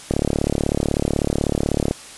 click train, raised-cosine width 2 ms, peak -5 dBFS, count 66, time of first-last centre 0.11-1.911 s, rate 36.1 Hz, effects white hiss -39 dBFS RMS until 2.17 s + resampled to 24000 Hz

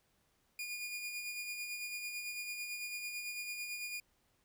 sawtooth tone with tremolo, 2434 Hz, D#7, 39 cents flat, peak -35 dBFS, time 0.59-4 s, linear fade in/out 2 ms, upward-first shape sine, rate 9 Hz, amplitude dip 40%, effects pink hiss -75 dBFS RMS until 4.44 s

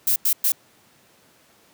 violet noise bursts at uneven times, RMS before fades -19 dBFS, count 3, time 0.07-0.16 / 0.25-0.33 / 0.44-0.52 s, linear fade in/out 5 ms, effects pink hiss -56 dBFS RMS until 1.73 s + high-pass 150 Hz 12 dB/octave

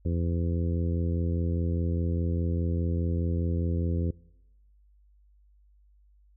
harmonic tone, 84.9 Hz, F2, 48 cents flat, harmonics 1 / 2 / 3 / 4 / 5 / 6, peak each -26 / -32 / -36 / -38 / -40 / -42 dBFS, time 0.05-4.11 s, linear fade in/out 5 ms, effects noise-tail reverb RT60 0.9 s tail -23 dB re dry + added 50 Hz sine -57 dBFS peak until 6.36 s

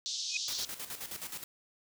white band-pass noise, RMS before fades -37 dBFS, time 0.06-0.65 s, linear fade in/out 0 ms, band 3400 to 6400 Hz, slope 48 dB/octave
sine tone with exponential growth, 2508 Hz, D#7, 13 cents sharp, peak -27 dBFS, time 0.27-0.37 s, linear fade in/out 2 ms, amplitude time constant 20 ms
white noise with tremolo, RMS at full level -40 dBFS, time 0.48-1.44 s, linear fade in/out 2 ms, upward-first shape square, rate 9.5 Hz, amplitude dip 65%
effects none

